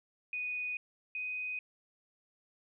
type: tone pair in turn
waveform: sine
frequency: 2481 / 2500 Hz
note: D#7 / D#7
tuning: -6 / +8 cents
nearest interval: unison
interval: 14 cents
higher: second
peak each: -34 / -35 dBFS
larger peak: first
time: 0.33-0.77 / 1.15-1.59 s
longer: neither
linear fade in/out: 2 ms
effects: none